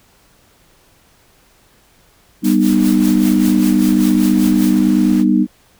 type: chord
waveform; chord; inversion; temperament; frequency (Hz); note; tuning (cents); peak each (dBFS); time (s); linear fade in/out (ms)
sine; G augmented; none; just; 196 / 245 / 306.2; G3 / B3 / D#4; 0 / -14 / -28; -14; 2.42-5.47; 50
type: noise with tremolo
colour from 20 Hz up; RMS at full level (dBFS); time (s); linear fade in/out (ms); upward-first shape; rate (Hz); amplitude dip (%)
white; -27; 2.44-4.79; 5; sine; 5.1; 85
type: noise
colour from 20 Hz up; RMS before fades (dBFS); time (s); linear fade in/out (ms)
pink; -32; 2.68-5.25; 50
effects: pink hiss -52 dBFS RMS until 5.79 s